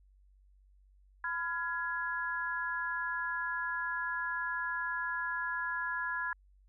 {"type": "chord", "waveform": "sine", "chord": "F diminished", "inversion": "second", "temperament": "just", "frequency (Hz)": [1005.8, 1396.9, 1676.3], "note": ["Cb6", "F6", "Ab6"], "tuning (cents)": [31, 0, 16], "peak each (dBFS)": [-38, -39, -35], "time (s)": [1.24, 6.33], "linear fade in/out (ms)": 2, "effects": ["added 48 Hz sine -60 dBFS peak until 6.68 s"]}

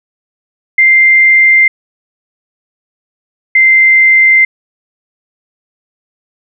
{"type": "tone pair in turn", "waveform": "sine", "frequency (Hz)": [2093, 2083], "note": ["C7", "C7"], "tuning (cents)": [0, -8], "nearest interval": "unison", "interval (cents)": 8, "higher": "first", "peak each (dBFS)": -3, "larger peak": "neither", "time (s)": [[0.78, 1.68], [3.55, 4.45]], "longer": "neither", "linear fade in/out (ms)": 5, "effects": []}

